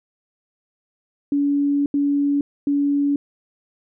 sine tone bursts at uneven times, 284.8 Hz, C#4, 47 cents sharp, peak -16 dBFS, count 3, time 1.32-1.86 / 1.94-2.41 / 2.67-3.16 s, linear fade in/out 2 ms, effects none

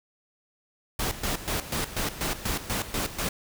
pink noise with tremolo, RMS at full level -28 dBFS, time 0.99-3.29 s, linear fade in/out 5 ms, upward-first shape square, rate 4.1 Hz, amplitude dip 75%, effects none

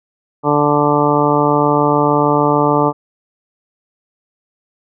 harmonic tone, 146.83 Hz, D3, in tune, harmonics 1 / 2 / 3 / 4 / 5 / 6 / 7 / 8, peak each -20 / -17 / -17 / -19 / -22 / -17 / -22 / -19 dBFS, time 0.43-2.93 s, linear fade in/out 50 ms, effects none

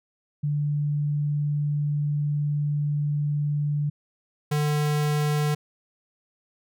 sine / square tone pair in turn, 146.83 / 149.05 Hz, D3 / D3, 0 / +26 cents, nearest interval unison, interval 26 cents, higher second, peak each -22 dBFS, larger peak neither, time 0.43-3.9 / 4.51-5.55 s, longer first, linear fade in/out 10 ms, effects none

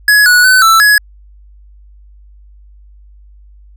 square tone with pitch steps, 1683 / 1468 / 1512 / 1326 / 1682 Hz, G#6 / F#6 / F#6 / E6 / G#6, +23 / -14 / +37 / +10 / +22 cents, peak -5 dBFS, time 0.08-0.98 s, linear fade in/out 2 ms, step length 180 ms, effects added 50 Hz sine -37 dBFS peak until 3.76 s

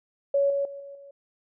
sine tone with level steps, 560 Hz, C#5, 18 cents sharp, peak -19 / -23 / -36 / -39 / -44 dBFS, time 0.34-1.11 s, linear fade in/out 5 ms, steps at 0.5 / 0.65 / 0.8 / 0.95 s, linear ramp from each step 2 ms, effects none

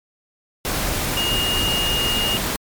sine tone in noise, 2847 Hz, F7, 33 cents sharp, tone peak -20 dBFS, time 1.17-2.37 s, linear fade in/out 0 ms, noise pink, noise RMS -23 dBFS, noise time 0.65-2.56 s, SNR 0 dB, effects MP3 96 kbps

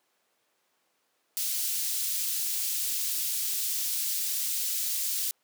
white high-pass noise, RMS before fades -30 dBFS, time 1.37-5.31 s, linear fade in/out 0 ms, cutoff 4000 Hz, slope 12 dB/octave, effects pink hiss -72 dBFS RMS until 5.43 s + high-pass 400 Hz 12 dB/octave

